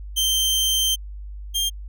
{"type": "tone pair in turn", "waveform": "sawtooth", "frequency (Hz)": [3131, 3195], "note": ["G7", "G7"], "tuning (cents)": [-3, 32], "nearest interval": "unison", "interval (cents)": 35, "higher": "second", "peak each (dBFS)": [-15, -17], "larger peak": "first", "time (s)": [[0.16, 0.96], [1.54, 1.7]], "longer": "first", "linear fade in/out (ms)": 20, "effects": ["added 50 Hz sine -32 dBFS peak until 1.88 s"]}